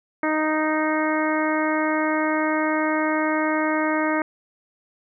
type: harmonic tone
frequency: 310.2 Hz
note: D#4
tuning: 5 cents flat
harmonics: 1 / 2 / 3 / 4 / 5 / 6 / 7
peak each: -23 / -26 / -28 / -29 / -30 / -31 / -31 dBFS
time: 0.23-4.22 s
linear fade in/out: 2 ms
effects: none